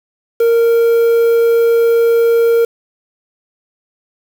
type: tone with quantisation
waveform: triangle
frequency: 463.9 Hz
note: A#4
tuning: 8 cents flat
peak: -6 dBFS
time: 0.4-2.65 s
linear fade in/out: 5 ms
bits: 5
effects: none